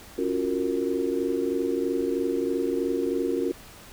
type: chord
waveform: sine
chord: Gb major seventh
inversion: second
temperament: just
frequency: 277.5 / 346.9 / 370 / 462.5 Hz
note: Db4 / F4 / Gb4 / Bb4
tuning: +2 / -12 / 0 / -14 cents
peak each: -29 dBFS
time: 0.18-3.52 s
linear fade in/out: 5 ms
effects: pink hiss -47 dBFS RMS until 3.92 s